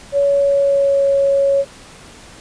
sine tone with pitch glide, 563 to 554 Hz, C#5 to C#5, +27 to -1 cents, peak -11 dBFS, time 0.12-1.65 s, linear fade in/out 50 ms, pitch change -28 cents, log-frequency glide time 0.26-1.05 s, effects pink hiss -40 dBFS RMS until 2.4 s + resampled to 22050 Hz

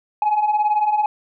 sine beating tone pair, 829 / 847 Hz, G#5 / G#5, -3 / +34 cents, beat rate 18 Hz, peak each -20 / -15 dBFS, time 0.22-1.06 s, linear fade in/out 2 ms, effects tanh soft clip ceiling -12 dBFS

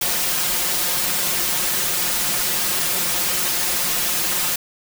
white noise with comb filter, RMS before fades -21 dBFS, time 0.01-4.56 s, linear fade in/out 5 ms, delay 5.6 ms, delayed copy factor +0.85, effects none

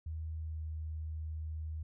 sine tone with pitch glide, 79.4 to 78.49 Hz, D#2 to D#2, +36 to +16 cents, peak -37 dBFS, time 0.06-1.83 s, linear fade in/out 5 ms, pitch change -20 cents, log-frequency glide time 0.38-0.62 s, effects none

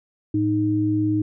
sine tone pair together, 109.13 / 310 Hz, A2 / D#4, -14 / -6 cents, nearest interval octave + tritone, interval 1808 cents, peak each -24 / -19 dBFS, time 0.34-1.22 s, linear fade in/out 5 ms, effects none

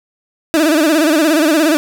30% pulse tone with vibrato, 311.1 Hz, D#4, in tune, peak -7 dBFS, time 0.54-1.77 s, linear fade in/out 0 ms, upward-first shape sine, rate 17 Hz, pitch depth 120 cents each way, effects 8-bit

